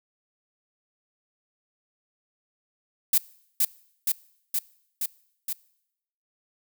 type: noise with echo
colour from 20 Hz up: violet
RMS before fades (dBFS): -19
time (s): 3.13-3.18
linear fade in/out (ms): 5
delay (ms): 470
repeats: 5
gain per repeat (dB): -2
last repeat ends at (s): 5.53
effects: noise-tail reverb RT60 0.8 s tail -23 dB re dry